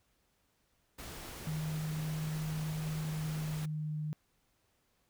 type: noise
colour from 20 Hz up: pink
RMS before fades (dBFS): -46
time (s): 0.98-3.66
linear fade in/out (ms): 10
type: tone with pitch glide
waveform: sine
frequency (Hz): 155.56 to 152.53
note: D#3 to D#3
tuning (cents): 0 to -34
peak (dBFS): -34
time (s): 1.47-4.13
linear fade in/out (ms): 0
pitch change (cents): -34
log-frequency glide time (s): 3.27-3.97
effects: pink hiss -75 dBFS RMS until 5.09 s